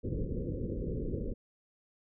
pink low-pass noise, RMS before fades -35 dBFS, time 0.03-1.34 s, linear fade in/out 20 ms, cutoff 530 Hz, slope 96 dB/octave, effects none

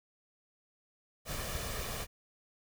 pink noise with comb filter, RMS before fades -38 dBFS, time 1.25-2.07 s, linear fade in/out 50 ms, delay 1.7 ms, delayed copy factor +0.5, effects none

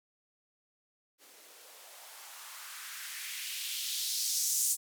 violet noise with band-pass filter sweep, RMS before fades -37 dBFS, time 1.18-4.77 s, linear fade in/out 50 ms, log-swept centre 320 to 7700 Hz, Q 2, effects none

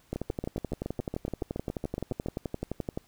two click trains, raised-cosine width 2 ms, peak -19 / -18 dBFS, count 16 / 34, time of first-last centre 0.16-2.261 / 0.13-2.975 s, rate 7.14 / 11.6 Hz, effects pink hiss -63 dBFS RMS until 3.07 s

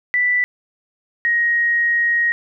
sine tone pair in turn, 1975.5 / 1881.3 Hz, B6 / A#6, 0 / +15 cents, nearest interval minor second, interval 85 cents, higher first, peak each -14 dBFS, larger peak neither, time 0.14-0.44 / 1.25-2.32 s, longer second, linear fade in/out 0 ms, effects none

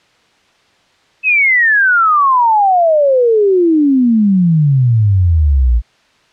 sine exponential sweep, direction down, 2615 to 55 Hz, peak -7 dBFS, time 1.23-5.82 s, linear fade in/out 50 ms, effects white hiss -52 dBFS RMS until 6.32 s + low-pass 4000 Hz 12 dB/octave

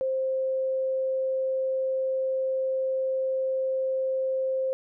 sine tone, 526 Hz, C5, 9 cents sharp, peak -24 dBFS, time 0.01-4.73 s, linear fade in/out 0 ms, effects none

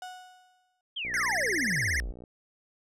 35% pulse tone with exponential decay, 735 Hz, F#5, 12 cents flat, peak -35 dBFS, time 0.02-0.81 s, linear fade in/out 2 ms, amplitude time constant 170 ms
sine exponential sweep, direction down, 3329 to 38.71 Hz, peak -31 dBFS, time 0.96-2.12 s, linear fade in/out 10 ms
click train, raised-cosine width 2 ms, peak -33 dBFS, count 73, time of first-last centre 1.05-2.238 s, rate 60.6 Hz
square tone with vibrato, 1875 Hz, A#6, 10 cents sharp, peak -27 dBFS, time 1.14-2 s, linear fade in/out 0 ms, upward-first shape triangle, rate 17 Hz, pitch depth 270 cents each way
effects low-pass 10000 Hz 12 dB/octave

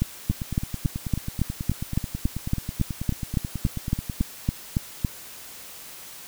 two click trains, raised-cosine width 5 ms, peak -9 / -16 dBFS, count 19 / 37, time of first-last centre 0.02-5.048 / 0.31-4.206 s, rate 3.58 / 9.24 Hz, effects white hiss -42 dBFS RMS until 6.27 s

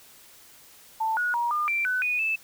sine tone with pitch steps, 886 / 1456 / 949 / 1208 / 2352 / 1501 / 2474 / 2629 Hz, A5 / F#6 / A#5 / D6 / D7 / F#6 / D#7 / E7, +12 / -28 / +31 / +48 / +2 / +24 / -10 / -5 cents, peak -23 dBFS, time 1-2.36 s, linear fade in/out 10 ms, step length 170 ms, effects white hiss -52 dBFS RMS until 2.43 s

